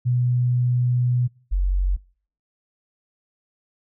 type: tone pair in turn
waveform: sine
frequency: 123.47 / 46.25 Hz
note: B2 / F#1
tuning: 0 / 0 cents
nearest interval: octave + perfect fourth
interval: 1700 cents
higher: first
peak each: -17 / -17 dBFS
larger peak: neither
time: 0.05-1.28 / 1.51-1.97 s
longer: first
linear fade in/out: 20 ms
effects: noise-tail reverb RT60 0.5 s tail -25 dB re dry